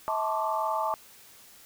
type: tone cluster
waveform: sine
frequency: 644 / 878 / 1058 / 1143 / 1184 Hz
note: E5 / A5 / C6 / D6 / D6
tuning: -41 / -4 / +19 / -47 / +14 cents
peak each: -32 / -29 / -35 / -35 / -35 dBFS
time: 0.08-0.94 s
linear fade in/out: 0 ms
effects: white hiss -53 dBFS RMS until 1.65 s